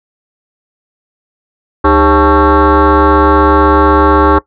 sine tone with frequency modulation, 402 Hz, G4, 44 cents sharp, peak -3 dBFS, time 1.84-4.39 s, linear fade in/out 10 ms, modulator 236 Hz, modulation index 4, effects noise-tail reverb RT60 0.1 s tail -19 dB re dry + tanh soft clip ceiling -1 dBFS

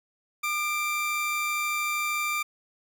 45% pulse tone pair together, 1211 / 2349 Hz, D#6 / D7, -47 / 0 cents, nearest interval major seventh, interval 1147 cents, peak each -30 / -28 dBFS, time 0.43-2.43 s, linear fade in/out 10 ms, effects none

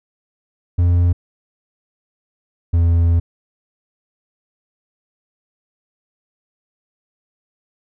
triangle tone pair in turn, 87.31 / 84.58 Hz, F2 / E2, 0 / +45 cents, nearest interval minor second, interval 55 cents, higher first, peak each -9 dBFS, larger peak neither, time 0.78-1.13 / 2.73-3.2 s, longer second, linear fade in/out 10 ms, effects none

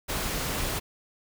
pink noise, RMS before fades -30 dBFS, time 0.08-0.8 s, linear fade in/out 20 ms, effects none

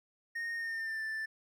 triangle tone with pitch glide, 1851 to 1766.4 Hz, A#6 to A6, -13 to +6 cents, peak -33 dBFS, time 0.35-1.26 s, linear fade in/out 10 ms, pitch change -81 cents, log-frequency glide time 0.55-1.03 s, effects none

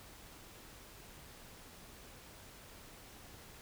silence, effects pink hiss -55 dBFS RMS until 3.61 s

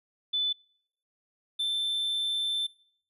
sine / triangle tone pair in turn, 3500 / 3545 Hz, A7 / A7, -10 / +12 cents, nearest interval unison, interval 22 cents, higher second, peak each -25 dBFS, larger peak neither, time 0.33-0.53 / 1.59-2.67 s, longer second, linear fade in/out 10 ms, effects noise-tail reverb RT60 0.6 s tail -24 dB re dry + resampled to 32000 Hz

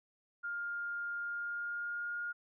sine tone with pitch glide, 1408 to 1422.7 Hz, F6 to F6, +14 to +32 cents, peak -36 dBFS, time 0.43-2.33 s, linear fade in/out 20 ms, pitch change +18 cents, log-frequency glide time 1.17-2.21 s, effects none

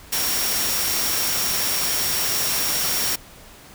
sine tone in noise, 5580 Hz, F8, 2 cents flat, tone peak -27 dBFS, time 0.12-3.16 s, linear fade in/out 10 ms, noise white, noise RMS -23 dBFS, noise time 0.12-3.16 s, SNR -7 dB, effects pink hiss -45 dBFS RMS until 3.74 s

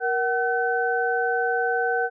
sine tone cluster, 471 / 752 / 1520 Hz, A#4 / F#5 / F#6, +18 / +28 / +46 cents, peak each -25 dBFS, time 0-2.1 s, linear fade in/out 50 ms, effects none

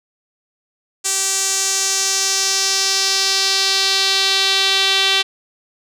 sawtooth tone with band-pass filter sweep, 387.6 Hz, G4, 20 cents flat, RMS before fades -17 dBFS, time 1.04-5.23 s, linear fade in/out 20 ms, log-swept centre 7400 to 3500 Hz, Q 2.7, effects none

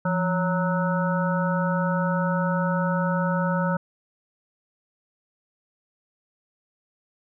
harmonic tone with a mistuned harmonic, 185 Hz, F#3, in tune, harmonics 1 / 3 / 5 / 7 / 8, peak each -23 / -28 / -30 / -31 / -32 dBFS, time 0.05-3.77 s, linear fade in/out 5 ms, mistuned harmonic 1, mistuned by -130 cents, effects none

